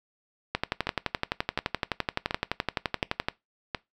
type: two click trains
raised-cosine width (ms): 0.3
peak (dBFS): -9 / -12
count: 33 / 5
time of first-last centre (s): 0.55-3.285 / 0.87-3.748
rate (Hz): 11.7 / 1.39
effects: noise-tail reverb RT60 0.2 s tail -21 dB re dry